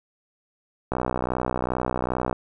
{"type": "click train", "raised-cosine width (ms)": 1, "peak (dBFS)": -10, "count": 89, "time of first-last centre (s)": [0.92, 2.328], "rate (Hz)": 62.5, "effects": []}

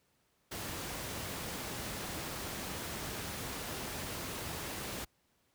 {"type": "noise", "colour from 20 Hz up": "pink", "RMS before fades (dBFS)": -40, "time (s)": [0.51, 5.05], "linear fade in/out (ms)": 10, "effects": ["pink hiss -74 dBFS RMS until 5.54 s", "high-pass 60 Hz 12 dB/octave"]}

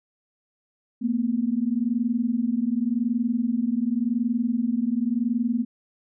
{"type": "tone pair together", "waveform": "sine", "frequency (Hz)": [226, 246.9], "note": ["A3", "B3"], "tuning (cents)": [47, 0], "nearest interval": "major second", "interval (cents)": 153, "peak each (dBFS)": -24, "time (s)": [1.01, 5.65], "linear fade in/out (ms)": 20, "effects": []}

